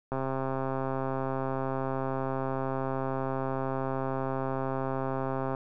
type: click train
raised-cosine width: 1 ms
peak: -18 dBFS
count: 723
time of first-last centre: 0.12-5.549 s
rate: 133 Hz
effects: none